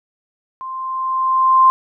sine tone with level ramp, 1046.5 Hz, C6, in tune, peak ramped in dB -26 to -6 dBFS, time 0.61-1.7 s, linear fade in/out 0 ms, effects none

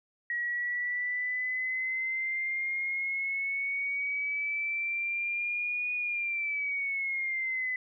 sine exponential two-way sweep, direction up then down, 1906 to 2466 to 2006 Hz, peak -29 dBFS, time 0.3-7.76 s, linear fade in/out 2 ms, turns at 5.94 s, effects none

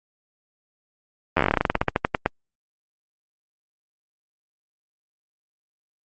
slowing click train, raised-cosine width 0.5 ms, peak -3 dBFS, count 21, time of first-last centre 1.37-2.26 s, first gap 11 ms, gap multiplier 1.13, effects Opus 24 kbps

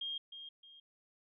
sine tone with echo, 3226 Hz, G7, 49 cents sharp, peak -37 dBFS, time 0.01-0.18 s, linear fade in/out 5 ms, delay 310 ms, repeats 2, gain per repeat -9 dB, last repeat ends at 0.8 s, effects none

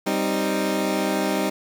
20% pulse chord, C minor, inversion second, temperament equal, 196 / 261.6 / 311.1 Hz, G3 / C4 / Eb4, 0 / 0 / 0 cents, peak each -20 / -23 / -20 dBFS, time 0.06-1.5 s, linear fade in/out 10 ms, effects 9-bit

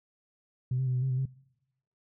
sine tone with pitch steps, 126.6 / 131.5 / 127.2 / 125.7 / 133 / 127.7 / 133.1 Hz, B2 / C3 / C3 / B2 / C3 / C3 / C3, +43 / +9 / -48 / +31 / +29 / -42 / +30 cents, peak -25 dBFS, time 0.71-1.256 s, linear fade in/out 5 ms, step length 78 ms, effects noise-tail reverb RT60 0.9 s tail -22 dB re dry + tanh soft clip ceiling -22 dBFS

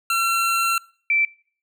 25% pulse / sine tone pair in turn, 1357 / 2333 Hz, E6 / D7, +50 / -12 cents, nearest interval major sixth, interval 938 cents, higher second, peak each -15 / -16 dBFS, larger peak first, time 0.1-0.78 / 1.1-1.25 s, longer first, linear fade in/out 2 ms, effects noise-tail reverb RT60 0.5 s tail -24 dB re dry

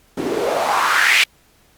white noise with band-pass filter sweep, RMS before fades -17 dBFS, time 0.17-1.24 s, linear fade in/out 5 ms, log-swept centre 270 to 2600 Hz, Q 3.9, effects pink hiss -55 dBFS RMS until 1.77 s + Opus 48 kbps

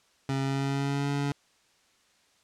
25% pulse tone with pitch glide, 135.7 to 141.87 Hz, C#3 to C#3, -36 to +40 cents, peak -23 dBFS, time 0.29-1.32 s, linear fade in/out 2 ms, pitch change +76 cents, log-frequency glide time 0.42-1.1 s, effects white hiss -65 dBFS RMS until 2.43 s + low-pass 7000 Hz 12 dB/octave

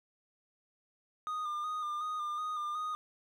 triangle tone with vibrato, 1221 Hz, D#6, 33 cents flat, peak -32 dBFS, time 1.27-2.95 s, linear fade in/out 0 ms, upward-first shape square, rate 2.7 Hz, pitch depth 28 cents each way, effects none

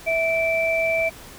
sine tone pair together, 654 / 2331 Hz, E5 / D7, -14 / -14 cents, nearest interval octave + minor seventh, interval 2200 cents, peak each -21 / -22 dBFS, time 0.06-1.1 s, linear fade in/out 20 ms, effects pink hiss -42 dBFS RMS until 1.38 s

